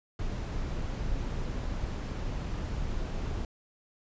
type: noise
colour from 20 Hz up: brown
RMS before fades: -33 dBFS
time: 0.19-3.45 s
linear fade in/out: 2 ms
effects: resampled to 16000 Hz

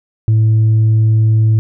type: tone with tanh clipping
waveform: sine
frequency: 110 Hz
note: A2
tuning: in tune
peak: -8 dBFS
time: 0.28-1.59 s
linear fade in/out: 0 ms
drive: 1 dB
effects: none

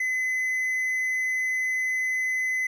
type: tone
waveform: triangle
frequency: 2028 Hz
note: B6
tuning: 45 cents sharp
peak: -22 dBFS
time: 0-2.67 s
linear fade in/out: 5 ms
effects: none

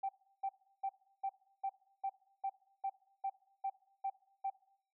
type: tone bursts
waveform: sine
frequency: 780 Hz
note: G5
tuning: 9 cents flat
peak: -33 dBFS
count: 12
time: 0.03-4.502 s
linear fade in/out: 10 ms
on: 61 ms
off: 340 ms
effects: noise-tail reverb RT60 0.7 s tail -20 dB re dry + tanh soft clip ceiling -29 dBFS

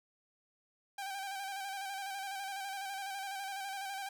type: tone with vibrato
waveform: sawtooth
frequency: 784 Hz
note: G5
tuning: in tune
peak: -35 dBFS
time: 0.98-4.09 s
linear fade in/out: 5 ms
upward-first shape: square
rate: 12 Hz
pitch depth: 35 cents each way
effects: none

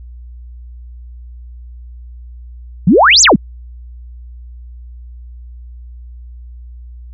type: exponential two-way sweep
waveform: sine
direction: up then down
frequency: 150.5 to 7880 to 150.5 Hz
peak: -4 dBFS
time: 2.87-3.36 s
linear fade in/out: 5 ms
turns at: 3.22 s
effects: added 60 Hz sine -30 dBFS peak until 7.13 s

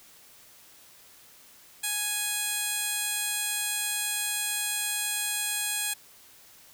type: tone with band-pass filter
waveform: 15% pulse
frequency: 831 Hz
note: G#5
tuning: 1 cent sharp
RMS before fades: -30 dBFS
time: 1.83-5.94 s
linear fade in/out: 10 ms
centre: 9800 Hz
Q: 0.94
effects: white hiss -54 dBFS RMS until 6.73 s

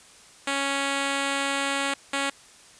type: tone pair in turn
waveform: 5% pulse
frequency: 277.2 / 277.2 Hz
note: C#4 / C#4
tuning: 0 / 0 cents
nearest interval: unison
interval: 0 cents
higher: neither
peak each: -13 dBFS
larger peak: neither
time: 0.47-1.94 / 2.13-2.3 s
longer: first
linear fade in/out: 5 ms
effects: white hiss -51 dBFS RMS until 2.79 s + resampled to 22050 Hz

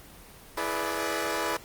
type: chord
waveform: 15% pulse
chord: E dominant seventh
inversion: none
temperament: equal with one note detuned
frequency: 329.6 / 422.6 / 493.9 / 587.3 Hz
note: E4 / G#4 / B4 / D5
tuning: 0 / +30 / 0 / 0 cents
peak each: -27 dBFS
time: 0.57-1.57 s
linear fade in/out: 5 ms
effects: pink hiss -49 dBFS RMS until 1.64 s + Opus 24 kbps

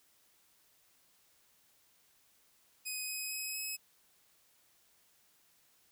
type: tone with pitch steps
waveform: 10% pulse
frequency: 2510 / 2527 / 2545 / 2563 Hz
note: D#7 / D#7 / D#7 / E7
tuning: +15 / +26 / +39 / -49 cents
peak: -29 dBFS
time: 2.85-3.77 s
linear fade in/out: 20 ms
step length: 230 ms
effects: white hiss -69 dBFS RMS until 5.91 s

